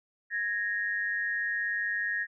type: tone pair together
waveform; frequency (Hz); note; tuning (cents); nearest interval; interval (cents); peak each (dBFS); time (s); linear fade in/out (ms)
sine; 1661.2 / 1862; G#6 / A#6; 0 / -2; major second; 198; -32 / -30; 0.3-2.27; 50
effects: none